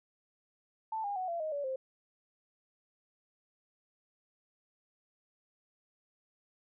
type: tone with pitch steps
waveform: sine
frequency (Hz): 883 / 809.7 / 742.5 / 680.9 / 624.4 / 572.6 / 525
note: A5 / G#5 / F#5 / F5 / D#5 / D5 / C5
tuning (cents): +6 / -44 / +6 / -44 / +6 / -44 / +6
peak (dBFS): -33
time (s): 0.92-1.76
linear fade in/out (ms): 5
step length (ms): 120
effects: none